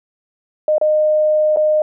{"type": "tone with dropouts", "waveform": "sine", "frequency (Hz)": 613, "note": "D#5", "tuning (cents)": -26, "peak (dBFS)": -11, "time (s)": [0.68, 1.82], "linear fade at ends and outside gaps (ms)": 2, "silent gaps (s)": [[0.782, 0.813], [1.562, 1.57]], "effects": []}